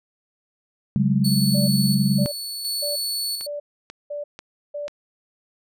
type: chord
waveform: sine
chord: C# suspended fourth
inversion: none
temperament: equal with one note detuned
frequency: 138.59 / 188.67 / 207.7 Hz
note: C#3 / F#3 / G#3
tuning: 0 / +34 / 0 cents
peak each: -21 dBFS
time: 0.96-2.26 s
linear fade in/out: 0 ms
type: tone with tremolo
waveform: sawtooth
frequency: 4435 Hz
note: C#8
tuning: in tune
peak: -21 dBFS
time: 1.24-3.47 s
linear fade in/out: 10 ms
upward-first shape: square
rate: 0.71 Hz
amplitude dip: 45%
type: tone bursts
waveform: sine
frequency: 584 Hz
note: D5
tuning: 10 cents flat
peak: -27 dBFS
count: 6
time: 1.54-4.88 s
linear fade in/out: 10 ms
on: 140 ms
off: 500 ms
type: click train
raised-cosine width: 0.2 ms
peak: -20 dBFS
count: 4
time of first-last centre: 3.41-4.881 s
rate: 2.04 Hz
effects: none